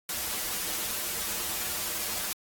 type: noise with comb filter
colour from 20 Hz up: white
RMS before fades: -32 dBFS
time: 0.09-2.33 s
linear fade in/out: 2 ms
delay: 7.4 ms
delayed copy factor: -1
effects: AAC 64 kbps